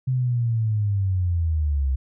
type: linear sweep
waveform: sine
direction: down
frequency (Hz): 130.81 to 64.4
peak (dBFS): -19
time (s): 0.07-1.96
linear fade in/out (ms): 10
effects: none